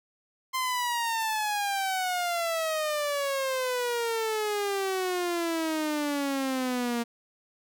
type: exponential sweep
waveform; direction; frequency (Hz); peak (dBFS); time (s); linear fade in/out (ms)
sawtooth; down; 1046.5 to 233.1; -23; 0.53-7.04; 20
effects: none